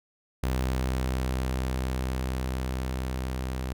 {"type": "tone with level ramp", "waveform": "sawtooth", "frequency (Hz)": 64.3, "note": "C2", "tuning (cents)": -30, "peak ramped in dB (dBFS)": [-21, -26], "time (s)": [0.43, 3.73], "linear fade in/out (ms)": 5, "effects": []}